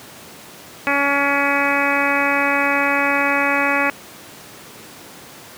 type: harmonic tone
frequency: 281.8 Hz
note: C#4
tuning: 29 cents sharp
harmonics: 1 / 2 / 3 / 4 / 5 / 6 / 7 / 8 / 9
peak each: -24 / -24 / -24 / -24 / -24 / -24 / -24 / -24 / -24 dBFS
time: 0.87-3.9 s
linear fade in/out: 0 ms
effects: pink hiss -39 dBFS RMS until 5.57 s + high-pass 150 Hz 12 dB/octave